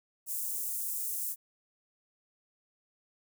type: high-pass noise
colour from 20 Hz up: white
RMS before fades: -35 dBFS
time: 0.26-1.36 s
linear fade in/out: 50 ms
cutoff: 7700 Hz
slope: 24 dB/octave
effects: none